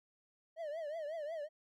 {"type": "tone with vibrato", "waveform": "triangle", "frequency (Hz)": 622.3, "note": "D#5", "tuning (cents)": 0, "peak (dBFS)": -37, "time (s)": [0.56, 1.49], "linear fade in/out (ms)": 50, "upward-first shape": "triangle", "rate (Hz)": 5.5, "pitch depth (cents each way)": 160, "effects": []}